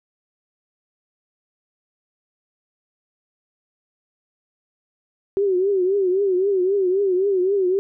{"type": "tone with vibrato", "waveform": "sine", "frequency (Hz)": 382.1, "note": "G4", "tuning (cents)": -44, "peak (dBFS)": -16, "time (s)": [5.37, 7.79], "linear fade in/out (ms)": 0, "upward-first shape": "triangle", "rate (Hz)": 3.8, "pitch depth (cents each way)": 130, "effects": []}